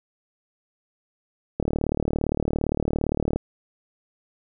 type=click train; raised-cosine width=2 ms; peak=-10 dBFS; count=67; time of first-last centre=1.6-3.36 s; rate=37.5 Hz; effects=none